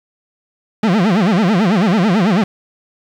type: tone with vibrato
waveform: 40% pulse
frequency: 196 Hz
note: G3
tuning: in tune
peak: -10 dBFS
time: 0.83-2.44 s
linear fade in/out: 5 ms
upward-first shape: sine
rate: 9.1 Hz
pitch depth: 260 cents each way
effects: low-pass 4000 Hz 12 dB/octave + 7-bit